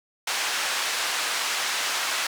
pink band-pass noise, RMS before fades -27 dBFS, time 0.27-2.27 s, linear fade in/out 5 ms, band 1100 to 7700 Hz, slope 12 dB/octave, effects none

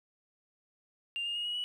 sine tone with pitch steps, 2794 / 2830 / 2866 / 2903 / 2940 Hz, F7 / F7 / F7 / F#7 / F#7, 0 / +22 / +44 / -34 / -12 cents, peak -31 dBFS, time 1.16-1.64 s, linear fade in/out 0 ms, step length 96 ms, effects tanh soft clip ceiling -29 dBFS + 11-bit

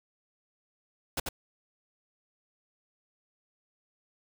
pink noise with echo, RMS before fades -31 dBFS, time 1.17-1.2 s, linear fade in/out 5 ms, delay 90 ms, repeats 1, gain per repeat -3 dB, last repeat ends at 1.29 s, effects none

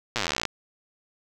slowing click train, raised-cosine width 0.2 ms, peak -8 dBFS, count 24, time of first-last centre 0.16-0.453 s, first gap 8 ms, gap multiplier 1.04, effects none

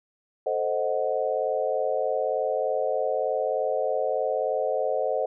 sine chord, A diminished seventh, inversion none, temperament equal, 440 / 523.3 / 622.3 / 740 Hz, A4 / C5 / Eb5 / Gb5, 0 / 0 / 0 / 0 cents, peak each -30 / -27 / -28 / -31 dBFS, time 0.46-5.26 s, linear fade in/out 5 ms, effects none

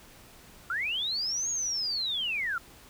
sine linear two-way sweep, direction up then down, 1318.5 to 6700 to 1318.5 Hz, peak -28 dBFS, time 0.7-2.58 s, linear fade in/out 2 ms, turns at 1.5 s, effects pink hiss -53 dBFS RMS until 2.89 s

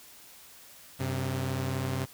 sawtooth tone pair together, 95.81 / 131.8 Hz, G2 / C3, -39 / +13 cents, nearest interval tritone, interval 552 cents, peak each -30 / -27 dBFS, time 0.99-2.06 s, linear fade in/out 20 ms, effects white hiss -52 dBFS RMS until 2.13 s

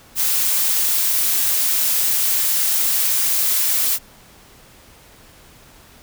blue noise, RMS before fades -18 dBFS, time 0.15-3.99 s, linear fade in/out 50 ms, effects pink hiss -47 dBFS RMS until 6.02 s

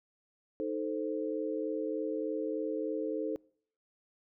sine chord, A diminished, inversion second, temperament equal, 311.1 / 440 / 523.3 Hz, Eb4 / A4 / C5, 0 / 0 / 0 cents, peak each -36 / -35 / -38 dBFS, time 0.6-3.36 s, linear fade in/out 0 ms, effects noise-tail reverb RT60 0.6 s tail -26 dB re dry

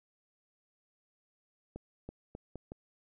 accelerating click train, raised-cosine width 2 ms, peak -29 dBFS, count 5, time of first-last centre 1.76-2.719 s, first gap 330 ms, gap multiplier 0.79, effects none

